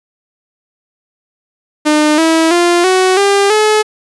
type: tone with pitch steps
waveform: sawtooth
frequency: 302.7 / 324.4 / 347.7 / 372.7 / 399.4 / 428.1 Hz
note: D#4 / E4 / F4 / F#4 / G4 / A4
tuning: -48 / -28 / -8 / +13 / +32 / -47 cents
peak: -4 dBFS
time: 1.85-3.83 s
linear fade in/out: 20 ms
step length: 330 ms
effects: resampled to 24000 Hz